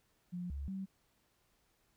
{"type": "tone with pitch steps", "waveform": "sine", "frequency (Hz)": [177.5, 70, 192], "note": ["F3", "C#2", "G3"], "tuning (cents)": [28, 18, -36], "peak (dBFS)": -38, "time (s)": [0.32, 0.86], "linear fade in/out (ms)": 20, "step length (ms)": 180, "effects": ["pink hiss -75 dBFS RMS until 1.96 s"]}